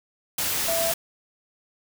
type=tone in noise; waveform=sine; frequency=665 Hz; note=E5; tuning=15 cents sharp; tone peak=-24 dBFS; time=0.68-0.92 s; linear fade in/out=5 ms; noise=white; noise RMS=-26 dBFS; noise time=0.38-0.94 s; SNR=-1 dB; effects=none

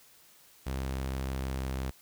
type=tone with pitch glide; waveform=sawtooth; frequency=66.2 to 65.67 Hz; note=C2 to C2; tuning=+21 to +7 cents; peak=-28 dBFS; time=0.66-1.91 s; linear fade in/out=10 ms; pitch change=-14 cents; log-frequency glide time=1.31-1.78 s; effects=white hiss -59 dBFS RMS until 2.01 s

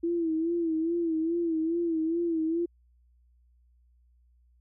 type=tone with vibrato; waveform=sine; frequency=330.4 Hz; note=E4; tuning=4 cents sharp; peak=-25 dBFS; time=0.03-2.66 s; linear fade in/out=10 ms; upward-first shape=sine; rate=2.4 Hz; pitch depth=73 cents each way; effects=added 60 Hz sine -60 dBFS peak until 4.6 s

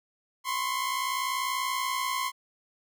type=tone pair together; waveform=sawtooth; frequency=1021.7 / 1082 Hz; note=C6 / C#6; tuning=-42 / -42 cents; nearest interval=minor second; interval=100 cents; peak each=-27 dBFS; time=0.44-2.32 s; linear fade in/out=50 ms; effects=none

